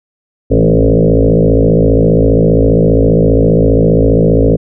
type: tone with frequency modulation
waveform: sine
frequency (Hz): 163.6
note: E3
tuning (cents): -13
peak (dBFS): -5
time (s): 0.5-4.57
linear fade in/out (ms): 20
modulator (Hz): 55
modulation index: 6.8
effects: none